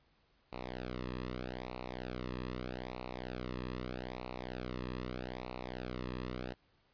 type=tone with flanger; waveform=sawtooth; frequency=62.4 Hz; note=B1; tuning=19 cents sharp; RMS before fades=-42 dBFS; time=0.52-6.54 s; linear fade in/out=10 ms; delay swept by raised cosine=0.6 to 1.36 ms; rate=0.8 Hz; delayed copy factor=-0.95; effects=pink hiss -72 dBFS RMS until 6.93 s + resampled to 11025 Hz